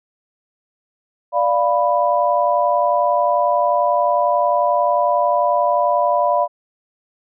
sine chord, B diminished, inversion first, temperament equal, 587.3 / 698.5 / 987.8 Hz, D5 / F5 / B5, 0 / 0 / 0 cents, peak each -18 dBFS, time 1.32-6.48 s, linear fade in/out 50 ms, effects none

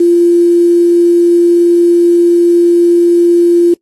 sine tone with quantisation, 345.2 Hz, F4, 20 cents flat, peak -4 dBFS, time 0-3.74 s, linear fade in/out 5 ms, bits 5, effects noise-tail reverb RT60 0.1 s tail -23 dB re dry + AAC 32 kbps

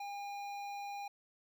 square tone with notch filter, 808 Hz, G#5, 48 cents flat, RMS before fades -43 dBFS, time 0-1.08 s, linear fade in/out 5 ms, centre 9700 Hz, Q 0.51, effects none

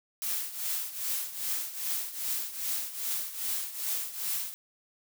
blue noise with tremolo, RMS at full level -30 dBFS, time 0.22-4.54 s, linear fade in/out 0 ms, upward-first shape triangle, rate 2.5 Hz, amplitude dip 80%, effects none

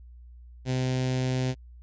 sawtooth tone with notch filter, 128.6 Hz, C3, 30 cents flat, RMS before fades -27 dBFS, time 0.65-1.55 s, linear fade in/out 50 ms, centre 1200 Hz, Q 1.1, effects added 60 Hz sine -45 dBFS peak until 1.82 s + resampled to 16000 Hz

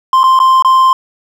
triangle tone with dropouts, 1046.5 Hz, C6, in tune, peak -3 dBFS, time 0.13-0.93 s, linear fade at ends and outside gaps 2 ms, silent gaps 0.233-0.239 / 0.391-0.4 / 0.624-0.647 s, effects none

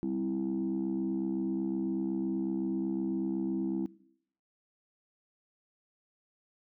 sine chord, C major, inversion second, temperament equal, 196 / 261.6 / 329.6 Hz, G3 / C4 / E4, 0 / 0 / 0 cents, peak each -34 / -34 / -32 dBFS, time 0.03-3.86 s, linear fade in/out 0 ms, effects noise-tail reverb RT60 0.7 s tail -20 dB re dry + tanh soft clip ceiling -24 dBFS

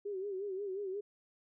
sine tone with vibrato, 392 Hz, G4, in tune, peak -36 dBFS, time 0.05-1.01 s, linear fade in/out 10 ms, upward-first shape sine, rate 5.6 Hz, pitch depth 94 cents each way, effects none

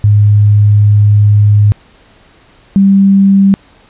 sine tone pair in turn, 103.83 / 196 Hz, G#2 / G3, 0 / 0 cents, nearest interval major seventh, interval 1100 cents, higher second, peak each -3 dBFS, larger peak neither, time 0.04-1.72 / 2.76-3.54 s, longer first, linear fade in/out 0 ms, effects pink hiss -44 dBFS RMS until 3.89 s + resampled to 8000 Hz

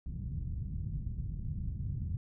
white low-pass noise, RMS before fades -37 dBFS, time 0.06-2.17 s, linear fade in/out 2 ms, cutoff 140 Hz, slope 24 dB/octave, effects none

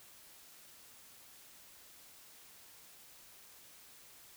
silence, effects white hiss -58 dBFS RMS until 4.36 s

